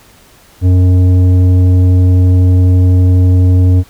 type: tone with tanh clipping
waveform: triangle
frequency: 91.2 Hz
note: F#2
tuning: 24 cents flat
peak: -6 dBFS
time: 0.61-3.84 s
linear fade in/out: 50 ms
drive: 14 dB
effects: pink hiss -43 dBFS RMS until 3.89 s